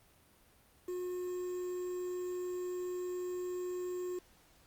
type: tone with quantisation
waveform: triangle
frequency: 360.7 Hz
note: F#4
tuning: 44 cents flat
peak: -34 dBFS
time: 0.88-4.19 s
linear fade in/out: 5 ms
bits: 9
effects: pink hiss -65 dBFS RMS until 4.66 s + Opus 32 kbps